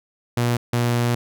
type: tone pair in turn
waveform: sawtooth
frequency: 119.8 / 119.8 Hz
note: A#2 / A#2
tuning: +48 / +48 cents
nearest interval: unison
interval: 0 cents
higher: neither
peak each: -14 dBFS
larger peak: neither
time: 0.37-0.57 / 0.73-1.15 s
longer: second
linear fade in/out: 5 ms
effects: none